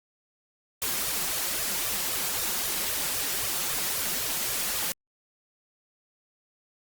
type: noise with flanger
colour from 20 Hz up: white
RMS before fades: -29 dBFS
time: 0.82-4.92 s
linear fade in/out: 0 ms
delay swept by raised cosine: 1.6 to 5.7 ms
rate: 3.8 Hz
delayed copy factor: +1
effects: Opus 48 kbps